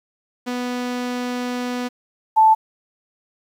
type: tone pair in turn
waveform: sawtooth / sine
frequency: 246.9 / 877.9 Hz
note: B3 / A5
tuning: 0 / -4 cents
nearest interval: octave + minor seventh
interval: 2196 cents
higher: second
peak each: -19 / -9 dBFS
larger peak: second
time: 0.46-1.89 / 2.36-2.55 s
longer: first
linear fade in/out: 20 ms
effects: low-pass 7000 Hz 12 dB/octave + 8-bit